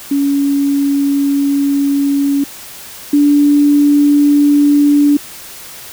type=tone pair in turn; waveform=sine; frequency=281 / 289.7 Hz; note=C#4 / D4; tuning=+24 / -24 cents; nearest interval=minor second; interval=52 cents; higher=second; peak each=-10 / -6 dBFS; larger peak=second; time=0.11-2.44 / 3.13-5.17 s; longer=first; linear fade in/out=5 ms; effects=white hiss -32 dBFS RMS until 5.92 s